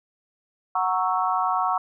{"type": "chord", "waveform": "sine", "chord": "F# dominant seventh", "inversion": "none", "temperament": "equal", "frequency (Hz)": [740, 932.3, 1108.7, 1318.5], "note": ["F#5", "A#5", "C#6", "E6"], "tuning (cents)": [0, 0, 0, 0], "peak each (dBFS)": [-25, -27, -25, -28], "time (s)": [0.75, 1.78], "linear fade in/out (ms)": 5, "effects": []}